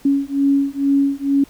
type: beating tone pair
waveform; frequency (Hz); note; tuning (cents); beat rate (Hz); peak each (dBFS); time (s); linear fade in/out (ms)
sine; 277.2 / 279.4; C#4 / C#4; 0 / +14; 2.2; -17; 0.05-1.44; 5
effects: pink hiss -48 dBFS RMS until 1.49 s